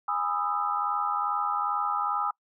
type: chord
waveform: sine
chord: E major seventh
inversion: first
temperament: just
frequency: 824.1 / 988.9 / 1236.1 / 1318.5 Hz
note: G#5 / B5 / D#6 / E6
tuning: -14 / +2 / -12 / 0 cents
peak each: -31 / -35 / -29 / -31 dBFS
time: 0.08-2.31 s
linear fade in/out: 5 ms
effects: noise-tail reverb RT60 0.1 s tail -25 dB re dry